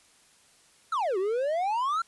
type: exponential two-way sweep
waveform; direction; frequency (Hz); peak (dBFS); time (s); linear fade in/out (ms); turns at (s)
triangle; down then up; 1394 to 361.9 to 1394; -23; 0.92-2.02; 5; 1.18
effects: white hiss -60 dBFS RMS until 2.07 s + resampled to 24000 Hz